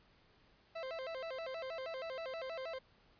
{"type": "tone with vibrato", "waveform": "40% pulse", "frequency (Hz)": 587.3, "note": "D5", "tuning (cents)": 0, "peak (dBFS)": -40, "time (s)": [0.75, 2.79], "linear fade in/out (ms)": 10, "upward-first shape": "square", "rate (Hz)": 6.3, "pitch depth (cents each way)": 200, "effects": ["pink hiss -68 dBFS RMS until 3.19 s", "resampled to 11025 Hz"]}